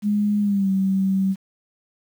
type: tone with pitch glide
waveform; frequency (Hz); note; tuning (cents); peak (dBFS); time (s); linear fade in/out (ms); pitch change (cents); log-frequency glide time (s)
sine; 207.2 to 192.21; G#3 to G3; -4 to -34; -17; 0.02-1.36; 50; -130; 0.4-0.7
effects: 8-bit